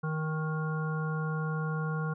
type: harmonic tone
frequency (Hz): 156.6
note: D#3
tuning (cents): +11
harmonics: 1 / 3 / 5 / 7 / 9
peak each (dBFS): -30 / -40 / -45 / -41 / -40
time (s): 0.03-2.14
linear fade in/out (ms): 10
effects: none